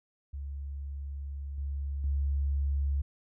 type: tone with level steps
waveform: sine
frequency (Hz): 70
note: C#2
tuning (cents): +18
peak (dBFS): -35 / -31 / -26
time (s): 0.33-3.02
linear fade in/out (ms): 10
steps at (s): 1.58 / 2.04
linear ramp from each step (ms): 2
effects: none